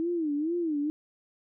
sine tone with vibrato, 317.6 Hz, D#4, 36 cents sharp, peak -26 dBFS, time 0-0.9 s, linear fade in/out 0 ms, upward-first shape sine, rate 2.2 Hz, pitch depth 170 cents each way, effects none

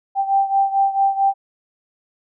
sine beating tone pair, 784 / 788.5 Hz, G5 / G5, 0 / +10 cents, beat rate 4.5 Hz, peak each -16 / -20 dBFS, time 0.15-1.34 s, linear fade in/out 50 ms, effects none

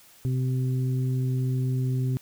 harmonic tone, 128.8 Hz, C3, 27 cents flat, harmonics 1 / 2 / 3, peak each -23 / -34 / -39 dBFS, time 0.25-2.17 s, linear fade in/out 0 ms, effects white hiss -54 dBFS RMS until 2.21 s

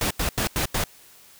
pink noise bursts, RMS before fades -24 dBFS, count 5, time 0.01-0.839 s, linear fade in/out 2 ms, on 97 ms, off 86 ms, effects white hiss -51 dBFS RMS until 1.39 s

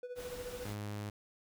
triangle tone with tremolo, 493.9 Hz, B4, in tune, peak -37 dBFS, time 0.03-0.66 s, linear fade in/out 2 ms, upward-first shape sine, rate 14 Hz, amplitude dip 70%
pink noise, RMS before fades -48 dBFS, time 0.15-0.76 s, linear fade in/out 50 ms
sawtooth tone, 103.83 Hz, G#2, in tune, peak -35 dBFS, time 0.65-1.1 s, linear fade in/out 5 ms
effects none

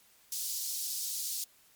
pink high-pass noise, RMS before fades -36 dBFS, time 0.32-1.44 s, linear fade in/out 2 ms, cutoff 4700 Hz, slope 24 dB/octave, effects white hiss -63 dBFS RMS until 1.75 s + MP3 96 kbps

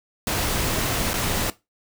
pink noise with dropouts, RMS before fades -24 dBFS, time 0.27-1.5 s, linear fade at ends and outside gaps 1 ms, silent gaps 1.133-1.14 s, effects noise-tail reverb RT60 0.2 s tail -17 dB re dry

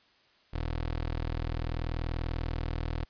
20% pulse tone, 40.43 Hz, E1, 33 cents flat, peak -26 dBFS, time 0.53-3.05 s, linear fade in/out 10 ms, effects white hiss -64 dBFS RMS until 3.09 s + resampled to 11025 Hz

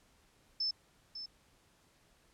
sine tone with echo, 5270 Hz, E8, 1 cent flat, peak -31 dBFS, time 0.6-0.71 s, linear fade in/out 5 ms, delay 550 ms, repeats 1, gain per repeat -10 dB, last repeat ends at 1.26 s, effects pink hiss -68 dBFS RMS until 2.33 s + low-pass 11000 Hz 12 dB/octave

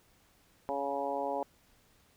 harmonic tone with a mistuned harmonic, 140 Hz, C#3, 18 cents sharp, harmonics 2 / 3 / 4 / 5 / 6 / 7, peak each -42 / -40 / -36 / -38 / -37 / -41 dBFS, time 0.69-1.43 s, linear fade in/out 0 ms, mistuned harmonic 7, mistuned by -19 cents, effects pink hiss -66 dBFS RMS until 2.16 s

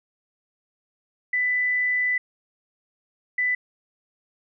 sine tone bursts at uneven times, 1992 Hz, B6, 14 cents sharp, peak -20 dBFS, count 2, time 1.33-2.18 / 3.38-3.55 s, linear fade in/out 5 ms, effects none

